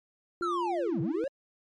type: tone with pitch glide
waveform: sine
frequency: 349.2 to 325.8 Hz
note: F4 to E4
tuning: 0 to -20 cents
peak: -31 dBFS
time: 0.41-1.24 s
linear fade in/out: 0 ms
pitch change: -120 cents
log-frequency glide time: 0.77-1.08 s
type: linear two-way sweep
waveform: triangle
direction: down then up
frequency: 1400 to 123 to 577 Hz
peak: -27 dBFS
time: 0.42-1.28 s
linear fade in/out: 5 ms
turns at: 1.01 s
effects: MP3 48 kbps